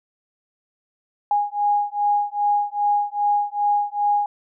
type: beating tone pair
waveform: sine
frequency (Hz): 822 / 824.5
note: G#5 / G#5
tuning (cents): -18 / -13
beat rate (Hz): 2.5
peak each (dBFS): -21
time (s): 1.31-4.26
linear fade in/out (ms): 2
effects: none